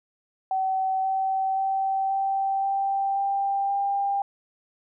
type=tone with pitch steps; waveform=sine; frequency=762 / 767.7 / 773.5 / 779.4 / 785.2 / 791.2 / 797.1 Hz; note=G5 / G5 / G5 / G5 / G5 / G5 / G5; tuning=-49 / -36 / -23 / -10 / +3 / +16 / +29 cents; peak=-22 dBFS; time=0.51-4.22 s; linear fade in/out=2 ms; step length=530 ms; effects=none